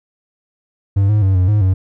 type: tone with pitch steps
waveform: triangle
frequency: 98.7 / 105.8 / 95.9 / 91.5 / 105.2 / 94 Hz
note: G2 / G#2 / G2 / F#2 / G#2 / F#2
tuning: +12 / +33 / -37 / -19 / +23 / +28 cents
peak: -8 dBFS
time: 0.96-1.74 s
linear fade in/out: 10 ms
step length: 130 ms
effects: none